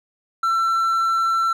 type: tone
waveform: triangle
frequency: 1344 Hz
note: E6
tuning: 33 cents sharp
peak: -15 dBFS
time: 0.43-1.53 s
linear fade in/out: 5 ms
effects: none